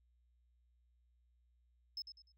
sine tone with echo, 5200 Hz, E8, 24 cents flat, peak -38 dBFS, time 1.97-2.02 s, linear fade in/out 2 ms, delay 100 ms, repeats 3, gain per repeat -10 dB, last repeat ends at 2.32 s, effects tanh soft clip ceiling -38 dBFS + added 60 Hz sine -70 dBFS peak until 2.37 s

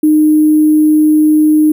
sine tone with sample-and-hold, 306.3 Hz, D#4, 27 cents flat, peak -5 dBFS, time 0.03-1.72 s, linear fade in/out 5 ms, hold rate 11025 Hz, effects none

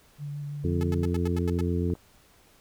sine tone with vibrato, 144.8 Hz, D3, 24 cents flat, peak -32 dBFS, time 0.18-1.09 s, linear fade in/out 50 ms, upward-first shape sine, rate 6.1 Hz, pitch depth 15 cents each way
harmonic tone, 87.31 Hz, F2, in tune, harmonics 1 / 2 / 3 / 4 / 5, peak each -27 / -30 / -32 / -33 / -34 dBFS, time 0.64-1.94 s, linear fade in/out 5 ms
sawtooth tone bursts, 430 Hz, A4, 40 cents flat, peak -30 dBFS, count 8, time 0.81-1.609 s, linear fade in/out 0 ms, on 22 ms, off 89 ms
clicks, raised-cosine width 1 ms, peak -33 dBFS, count 2, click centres 1.902 / 1.953 s
effects pink hiss -59 dBFS RMS until 2.6 s

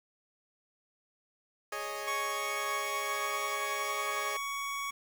15% pulse chord, Ab suspended fourth, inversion none, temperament equal, 415.3 / 554.4 / 622.3 Hz, Ab4 / Db5 / Eb5, 0 / 0 / 0 cents, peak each -34 dBFS, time 1.72-4.37 s, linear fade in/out 5 ms
25% pulse tone with pitch glide, 1110 to 1119.7 Hz, C#6 to C#6, +2 to +17 cents, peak -30 dBFS, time 2.07-4.91 s, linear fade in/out 10 ms, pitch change +15 cents, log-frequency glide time 2.53-3.46 s
effects 9-bit

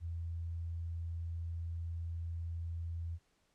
sine tone, 83.8 Hz, E2, 29 cents sharp, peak -37 dBFS, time 0-3.19 s, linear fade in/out 50 ms, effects pink hiss -75 dBFS RMS until 3.54 s + low-pass 9000 Hz 12 dB/octave

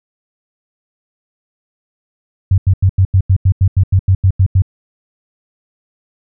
sine tone bursts, 94.7 Hz, F#2, 41 cents sharp, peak -6 dBFS, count 14, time 2.51-4.621 s, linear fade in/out 5 ms, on 70 ms, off 87 ms, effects none

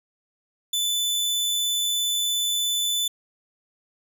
sawtooth tone, 3503 Hz, A7, 8 cents flat, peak -19 dBFS, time 0.73-3.08 s, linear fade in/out 5 ms, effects none

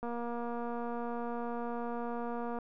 click train, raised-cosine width 1 ms, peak -26 dBFS, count 607, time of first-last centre 0.03-2.587 s, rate 237 Hz, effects none

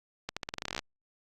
accelerating click train, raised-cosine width 0.2 ms, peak -16 dBFS, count 15, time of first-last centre 0.29-0.791 s, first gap 76 ms, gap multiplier 0.87, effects Opus 48 kbps

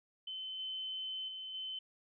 sine tone with level steps, 3059 Hz, G7, 43 cents flat, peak -40 / -38 / -42 / -39 dBFS, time 0.27-1.79 s, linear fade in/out 5 ms, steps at 0.59 / 1.28 / 1.54 s, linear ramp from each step 5 ms, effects none

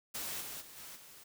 white noise with level steps, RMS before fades -40 / -44 / -53 / -49 / -55 dBFS, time 0.14-1.24 s, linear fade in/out 10 ms, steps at 0.4 / 0.6 / 0.76 / 0.95 s, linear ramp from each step 20 ms, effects none

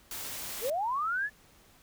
white noise, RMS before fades -39 dBFS, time 0.11-0.7 s, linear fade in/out 2 ms
sine linear sweep, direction up, 413.1 to 1760 Hz, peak -28 dBFS, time 0.61-1.3 s, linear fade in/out 50 ms
effects pink hiss -60 dBFS RMS until 1.82 s

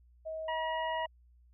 sine tone with pitch glide, 636 to 640.8 Hz, D#5 to E5, +38 to -49 cents, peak -36 dBFS, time 0.25-1.07 s, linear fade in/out 20 ms, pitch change +13 cents, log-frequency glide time 0.66-0.8 s
harmonic tone, 959 Hz, A#5, 49 cents sharp, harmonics 1 / 2 / 3, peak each -34 / -40 / -44 dBFS, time 0.48-1.06 s, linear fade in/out 5 ms
effects added 60 Hz sine -59 dBFS peak until 1.53 s

